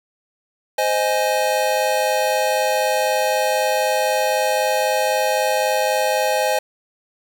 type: chord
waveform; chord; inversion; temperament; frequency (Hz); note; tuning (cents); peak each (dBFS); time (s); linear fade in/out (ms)
square; Ab major; first; just; 519.1 / 623 / 830.6; C5 / Eb5 / Ab5; -14 / +2 / 0; -22; 0.78-6.59; 5
effects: 9-bit